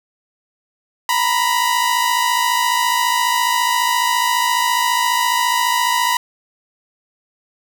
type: tone pair together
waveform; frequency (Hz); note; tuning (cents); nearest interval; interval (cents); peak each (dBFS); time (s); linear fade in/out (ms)
sawtooth; 939.4 / 994; A#5 / B5; +13 / +11; minor second; 98; -15 / -13; 1.09-6.17; 2
effects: none